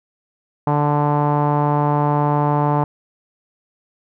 sawtooth tone with low-pass filter, 146.83 Hz, D3, in tune, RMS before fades -17 dBFS, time 0.67-2.84 s, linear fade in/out 2 ms, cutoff 930 Hz, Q 4.3, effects none

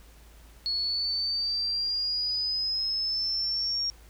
sine exponential sweep, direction up, 4358 to 5580 Hz, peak -26 dBFS, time 0.66-3.9 s, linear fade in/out 0 ms, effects added 55 Hz sine -50 dBFS peak until 4.09 s + pink hiss -57 dBFS RMS until 4.09 s

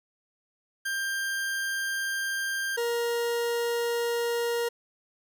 40% pulse tone pair in turn, 1589 / 471.3 Hz, G6 / A#4, +23 / +19 cents, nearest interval octave + major sixth, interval 2104 cents, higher first, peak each -27 / -25 dBFS, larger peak second, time 0.85-2.77 / 2.77-4.69 s, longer neither, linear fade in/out 10 ms, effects 10-bit

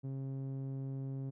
sawtooth tone with low-pass filter, 134.8 Hz, C#3, 48 cents flat, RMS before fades -40 dBFS, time 0.03-1.31 s, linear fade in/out 20 ms, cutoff 310 Hz, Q 0.65, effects none

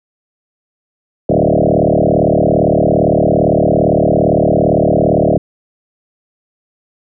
sine tone with frequency modulation, 392 Hz, G4, in tune, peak -8 dBFS, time 1.29-5.38 s, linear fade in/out 5 ms, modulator 37.6 Hz, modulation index 7.5, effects none

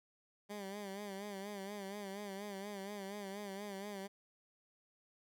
15% pulse tone with vibrato, 200 Hz, G3, 35 cents sharp, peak -37 dBFS, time 0.49-4.08 s, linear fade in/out 20 ms, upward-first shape sine, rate 4.2 Hz, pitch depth 73 cents each way, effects none

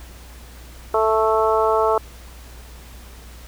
harmonic tone, 220 Hz, A3, in tune, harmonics 2 / 3 / 4 / 5 / 6, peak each -19 / -21 / -22 / -23 / -24 dBFS, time 0.94-1.98 s, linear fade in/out 2 ms, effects added 60 Hz sine -39 dBFS peak until 3.47 s + pink hiss -45 dBFS RMS until 3.47 s

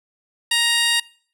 15% pulse tone with high-pass filter, 937 Hz, A#5, 9 cents sharp, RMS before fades -18 dBFS, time 0.51-1 s, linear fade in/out 5 ms, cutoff 2400 Hz, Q 0.69, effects noise-tail reverb RT60 0.5 s tail -23 dB re dry + low-pass 11000 Hz 12 dB/octave

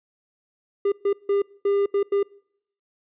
triangle tone bursts at uneven times, 401 Hz, G4, 39 cents sharp, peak -16 dBFS, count 6, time 0.85-0.92 / 1.05-1.13 / 1.29-1.42 / 1.65-1.86 / 1.94-2.03 / 2.12-2.23 s, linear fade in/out 5 ms, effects noise-tail reverb RT60 0.7 s tail -25 dB re dry + resampled to 8000 Hz

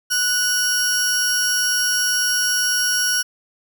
sawtooth tone pair together, 1480 / 5598 Hz, F#6 / F8, 0 / +3 cents, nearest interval octave + major seventh, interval 2303 cents, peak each -17 dBFS, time 0.1-3.23 s, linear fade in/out 20 ms, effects none

